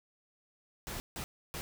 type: noise bursts at uneven times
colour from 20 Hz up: pink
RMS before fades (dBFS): -40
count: 3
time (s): 0.87-1 / 1.16-1.24 / 1.54-1.61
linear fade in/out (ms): 0
effects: none